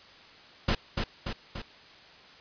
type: noise with echo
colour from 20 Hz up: pink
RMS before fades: -25 dBFS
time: 0.68-0.75 s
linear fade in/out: 5 ms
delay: 290 ms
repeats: 3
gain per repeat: -4 dB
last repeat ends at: 1.62 s
effects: white hiss -52 dBFS RMS until 2.4 s + resampled to 11025 Hz